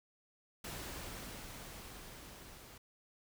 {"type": "noise with level ramp", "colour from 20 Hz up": "pink", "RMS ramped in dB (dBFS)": [-44, -55], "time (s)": [0.64, 2.78], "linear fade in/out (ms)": 5, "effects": []}